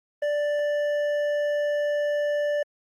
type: tone with hard clipping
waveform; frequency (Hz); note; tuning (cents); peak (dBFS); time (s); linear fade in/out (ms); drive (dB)
sine; 587.3; D5; 0; -24; 0.22-2.63; 5; 7
effects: Opus 24 kbps